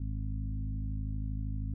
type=harmonic tone with a mistuned harmonic; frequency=52.4 Hz; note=G#1; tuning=16 cents sharp; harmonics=1 / 2 / 3 / 4 / 5; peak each=-34 / -37 / -45 / -46 / -45 dBFS; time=0-1.74 s; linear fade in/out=5 ms; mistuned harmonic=1; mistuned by=-25 cents; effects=none